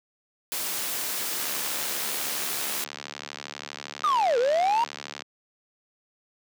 white noise, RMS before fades -30 dBFS, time 0.52-2.84 s, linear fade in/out 0 ms
click train, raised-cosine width 0.2 ms, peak -17 dBFS, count 278, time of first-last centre 1.4-5.221 s, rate 72.5 Hz
triangle linear two-way sweep, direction down then up, 1265 to 455.5 to 960 Hz, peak -18 dBFS, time 4.04-4.84 s, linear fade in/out 0 ms, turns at 4.38 s
effects high-pass 200 Hz 12 dB/octave

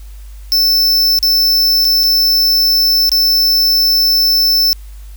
square tone with dropouts, 5300 Hz, E8, 9 cents sharp, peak -9 dBFS, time 0.52-4.73 s, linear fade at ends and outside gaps 0 ms, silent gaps 1.188-1.228 / 1.846-1.851 / 2.034-2.038 / 3.093-3.117 s, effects added 50 Hz sine -29 dBFS peak until 5.16 s + white hiss -47 dBFS RMS until 5.16 s

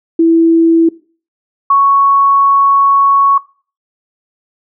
sine tone pair in turn, 330 / 1110 Hz, E4 / C#6, +2 / +2 cents, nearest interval octave + major sixth, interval 2100 cents, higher second, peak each -5 dBFS, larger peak neither, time 0.19-0.89 / 1.7-3.38 s, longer second, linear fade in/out 5 ms, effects noise-tail reverb RT60 0.4 s tail -21 dB re dry

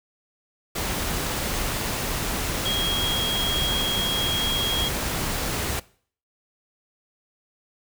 sine tone in noise, 3272 Hz, G#7, 26 cents flat, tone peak -24 dBFS, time 2.65-4.89 s, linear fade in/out 10 ms, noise pink, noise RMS -27 dBFS, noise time 0.75-5.8 s, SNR 0 dB, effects noise-tail reverb RT60 0.5 s tail -21 dB re dry

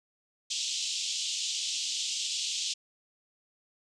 pink band-pass noise, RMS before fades -33 dBFS, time 0.5-2.74 s, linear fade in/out 10 ms, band 2900 to 7700 Hz, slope 48 dB/octave, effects none

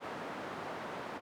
white band-pass noise, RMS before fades -42 dBFS, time 0-1.21 s, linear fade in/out 50 ms, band 160 to 1100 Hz, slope 12 dB/octave, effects none

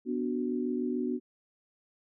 sine chord, B minor, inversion none, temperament equal, 246.9 / 293.7 / 370 Hz, B3 / D4 / F#4, 0 / 0 / 0 cents, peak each -31 / -35 / -34 dBFS, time 0.05-1.2 s, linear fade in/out 50 ms, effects none

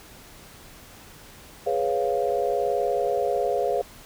sine chord, C# dominant seventh, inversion second, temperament equal, 415.3 / 493.9 / 554.4 / 698.5 Hz, G#4 / B4 / C#5 / E#5, 0 / 0 / 0 / 0 cents, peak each -27 dBFS, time 1.66-3.82 s, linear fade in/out 10 ms, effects pink hiss -47 dBFS RMS until 4.05 s

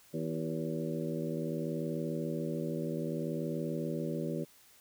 harmonic tone with a mistuned harmonic, 80.6 Hz, E2, 38 cents flat, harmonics 2 / 3 / 4 / 5 / 6 / 7, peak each -37 / -39 / -40 / -41 / -42 / -42 dBFS, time 0.13-4.45 s, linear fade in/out 20 ms, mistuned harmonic 5, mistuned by -60 cents, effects white hiss -61 dBFS RMS until 4.8 s

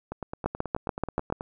two click trains, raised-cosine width 1 ms, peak -11 / -19 dBFS, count 7 / 13, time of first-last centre 0.46-1.325 / 0.12-1.409 s, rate 6.94 / 9.31 Hz, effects none

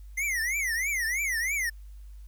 square tone with vibrato, 2038 Hz, C7, 46 cents flat, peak -27 dBFS, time 0.17-1.7 s, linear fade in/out 10 ms, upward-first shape triangle, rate 3.1 Hz, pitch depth 270 cents each way, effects added 50 Hz sine -42 dBFS peak until 2.27 s + white hiss -67 dBFS RMS until 2.27 s

